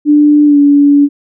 sine tone with pitch glide, 295.7 to 286.3 Hz, D4 to D4, +12 to -44 cents, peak -3 dBFS, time 0.05-1.09 s, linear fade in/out 50 ms, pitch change -56 cents, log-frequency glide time 0.45-0.58 s, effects none

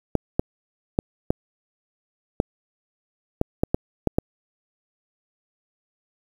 clicks, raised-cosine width 2 ms, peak -5 dBFS, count 10, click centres 0.153 / 0.395 / 0.989 / 1.305 / 2.401 / 3.414 / 3.635 / 3.745 / 4.073 / 4.185 s, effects 7-bit

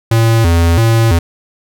square tone with vibrato, 98 Hz, G2, in tune, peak -8 dBFS, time 0.11-1.19 s, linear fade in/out 5 ms, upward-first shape square, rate 1.5 Hz, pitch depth 260 cents each way, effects none

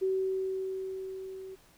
sine tone with level ramp, 380 Hz, F#4, 46 cents sharp, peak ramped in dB -25 to -41 dBFS, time 0.01-1.56 s, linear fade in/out 20 ms, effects pink hiss -61 dBFS RMS until 1.77 s

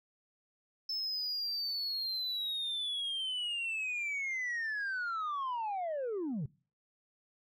sine linear sweep, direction down, 5274 to 122.5 Hz, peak -31 dBFS, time 0.89-6.46 s, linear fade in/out 5 ms, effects noise-tail reverb RT60 0.4 s tail -24 dB re dry + tanh soft clip ceiling -32 dBFS

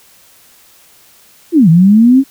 sine linear two-way sweep, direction down then up, 360.5 to 156.2 to 277.4 Hz, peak -3 dBFS, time 1.52-2.24 s, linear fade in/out 50 ms, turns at 1.69 s, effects white hiss -45 dBFS RMS until 2.3 s

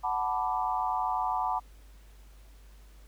sine chord, B minor seventh, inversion second, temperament equal, 740 / 880 / 987.8 / 1174.7 Hz, F#5 / A5 / B5 / D6, 0 / 0 / 0 / 0 cents, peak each -32 / -32 / -32 / -35 dBFS, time 0.03-1.6 s, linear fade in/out 20 ms, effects added 50 Hz sine -50 dBFS peak until 3.07 s + pink hiss -62 dBFS RMS until 3.07 s

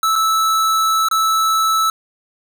square tone with dropouts, 1311 Hz, E6, 10 cents flat, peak -14 dBFS, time 0.03-1.9 s, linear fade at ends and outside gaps 2 ms, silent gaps 0.156-0.16 / 1.086-1.112 s, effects none

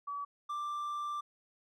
sine / triangle tone pair in turn, 1143 / 1179.2 Hz, D6 / D6, -47 / +7 cents, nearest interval minor second, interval 54 cents, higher second, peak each -36 / -33 dBFS, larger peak second, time 0.07-0.25 / 0.49-1.21 s, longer second, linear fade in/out 10 ms, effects none

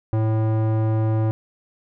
square tone with low-pass filter, 110 Hz, A2, in tune, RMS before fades -20 dBFS, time 0.13-1.31 s, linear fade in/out 0 ms, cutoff 820 Hz, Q 0.81, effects none

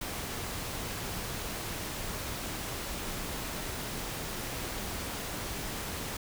pink noise, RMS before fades -37 dBFS, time 0.01-6.17 s, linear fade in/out 5 ms, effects none

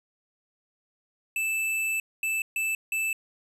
square tone bursts at uneven times, 2637 Hz, E7, in tune, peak -26 dBFS, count 4, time 1.36-2 / 2.23-2.42 / 2.56-2.75 / 2.92-3.13 s, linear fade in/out 2 ms, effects resampled to 32000 Hz

